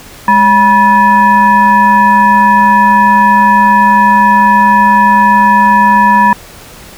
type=tone with frequency modulation; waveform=sine; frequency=970 Hz; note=B5; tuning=31 cents flat; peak=-3 dBFS; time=0.28-6.33 s; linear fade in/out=2 ms; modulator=764 Hz; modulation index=0.73; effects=pink hiss -33 dBFS RMS until 6.97 s